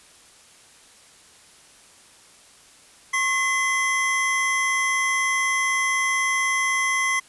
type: tone pair together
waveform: square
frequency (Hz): 1080 / 2039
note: C#6 / C7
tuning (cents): -45 / -45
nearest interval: major seventh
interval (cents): 1100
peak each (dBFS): -26 / -22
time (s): 3.13-7.2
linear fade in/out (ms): 10
effects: white hiss -51 dBFS RMS until 7.28 s + resampled to 24000 Hz